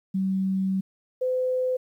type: tone pair in turn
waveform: sine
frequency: 190.9 / 509.6 Hz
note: G3 / C5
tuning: -46 / -46 cents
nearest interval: octave + perfect fourth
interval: 1700 cents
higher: second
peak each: -22 dBFS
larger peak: neither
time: 0.14-0.81 / 1.21-1.77 s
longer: first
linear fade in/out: 10 ms
effects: 10-bit